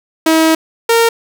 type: tone pair in turn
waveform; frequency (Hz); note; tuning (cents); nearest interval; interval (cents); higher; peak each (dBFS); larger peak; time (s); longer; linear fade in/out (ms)
sawtooth; 320.9 / 461; E4 / A#4; -46 / -19; tritone; 627; second; -4; neither; 0.26-0.55 / 0.89-1.09; first; 5
effects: none